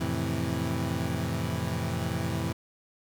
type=chord; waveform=25% pulse; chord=F major seventh; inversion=none; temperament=equal; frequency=87.31 / 110 / 130.81 / 164.81 Hz; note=F2 / A2 / C3 / E3; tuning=0 / 0 / 0 / 0 cents; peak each=-30 dBFS; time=0-2.53 s; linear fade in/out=10 ms; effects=none